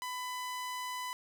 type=tone; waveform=sawtooth; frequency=1000 Hz; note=B5; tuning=21 cents sharp; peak=-33 dBFS; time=0.02-1.13 s; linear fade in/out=0 ms; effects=none